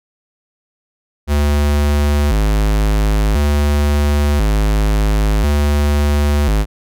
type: tone with vibrato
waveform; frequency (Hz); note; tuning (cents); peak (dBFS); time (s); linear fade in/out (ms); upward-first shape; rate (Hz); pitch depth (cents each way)
square; 61.74; B1; 0; -12; 1.27-6.66; 50; square; 0.48; 290
effects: none

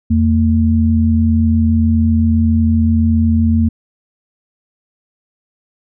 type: tone pair together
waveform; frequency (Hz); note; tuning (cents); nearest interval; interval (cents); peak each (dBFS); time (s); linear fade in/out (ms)
sine; 84.7 / 226.5; E2 / A#3; +48 / -50; octave + perfect fourth; 1702; -12; 0.1-3.69; 10
effects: none

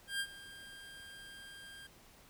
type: tone with ADSR envelope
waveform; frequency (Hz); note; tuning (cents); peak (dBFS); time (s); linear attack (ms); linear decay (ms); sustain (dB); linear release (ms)
25% pulse; 1600; G6; +35; -29; 0.07-1.87; 130; 62; -17; 6
effects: pink hiss -61 dBFS RMS until 2.29 s

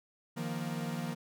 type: chord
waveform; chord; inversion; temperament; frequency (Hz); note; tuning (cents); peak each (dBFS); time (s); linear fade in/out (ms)
45% pulse; Eb suspended second; none; equal with one note detuned; 155.56 / 174.61 / 234.7; Eb3 / F3 / Bb3; 0 / 0 / +12; -39 / -39 / -39; 0.36-1.15; 20
effects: none

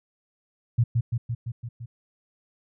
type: tone with echo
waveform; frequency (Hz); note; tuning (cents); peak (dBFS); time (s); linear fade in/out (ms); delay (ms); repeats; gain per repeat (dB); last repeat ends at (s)
sine; 117.6; A#2; +16; -16; 0.78-0.84; 10; 170; 6; -3; 1.86
effects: none

